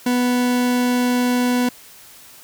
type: tone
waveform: 40% pulse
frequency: 246.9 Hz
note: B3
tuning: in tune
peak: -15 dBFS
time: 0.06-1.69 s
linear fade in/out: 5 ms
effects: white hiss -44 dBFS RMS until 2.43 s